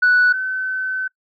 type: tone pair in turn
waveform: sine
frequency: 1480 / 1522.5 Hz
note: F#6 / F#6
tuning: 0 / +49 cents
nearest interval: unison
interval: 49 cents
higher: second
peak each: -9 / -20 dBFS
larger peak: first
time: 0.02-0.33 / 0.33-1.08 s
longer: second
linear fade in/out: 10 ms
effects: noise-tail reverb RT60 0.1 s tail -23 dB re dry + tanh soft clip ceiling -8 dBFS